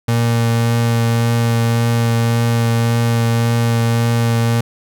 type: tone with vibrato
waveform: 35% pulse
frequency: 116.54 Hz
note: A#2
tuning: in tune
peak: -11 dBFS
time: 0.08-4.61 s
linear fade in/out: 5 ms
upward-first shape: triangle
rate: 1.8 Hz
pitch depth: 13 cents each way
effects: none